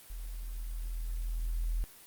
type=tone with level ramp; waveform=sine; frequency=41.14 Hz; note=E1; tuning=3 cents flat; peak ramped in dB=-38 to -28 dBFS; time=0.1-1.84 s; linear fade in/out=0 ms; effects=white hiss -54 dBFS RMS until 2.06 s + Opus 32 kbps